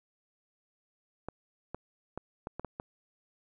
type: clicks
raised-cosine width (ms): 1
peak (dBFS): -23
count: 7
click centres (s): 1.286 / 1.746 / 2.176 / 2.471 / 2.596 / 2.647 / 2.799
effects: none